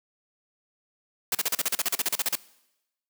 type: noise bursts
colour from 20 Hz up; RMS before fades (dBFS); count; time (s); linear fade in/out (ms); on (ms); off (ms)
white; -25; 16; 1.32-2.354; 2; 29; 38
effects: noise-tail reverb RT60 0.9 s tail -21 dB re dry + high-pass 200 Hz 12 dB/octave